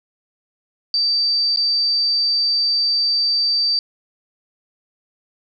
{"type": "tone with dropouts", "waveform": "sine", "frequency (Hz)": 4650, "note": "D8", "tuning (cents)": -18, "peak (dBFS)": -15, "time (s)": [0.94, 3.79], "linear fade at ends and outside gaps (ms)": 1, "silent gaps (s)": [1.561, 1.572], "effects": []}